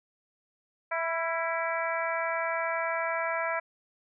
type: harmonic tone with a mistuned harmonic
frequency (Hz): 329.6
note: E4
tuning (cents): 0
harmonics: 2 / 3 / 4 / 5 / 6 / 7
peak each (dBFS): -32 / -34 / -35 / -36 / -37 / -37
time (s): 0.91-3.6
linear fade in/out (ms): 10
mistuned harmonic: 4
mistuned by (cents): +28
effects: none